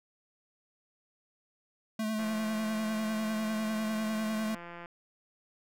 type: tone with vibrato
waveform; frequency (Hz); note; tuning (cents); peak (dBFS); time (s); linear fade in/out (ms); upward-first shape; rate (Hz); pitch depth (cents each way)
square; 217.6; A3; -19; -31; 1.99-4.55; 5; sine; 10; 29
type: click train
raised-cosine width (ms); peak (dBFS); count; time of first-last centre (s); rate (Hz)
0.5; -30; 460; 2.19-4.859; 172
effects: none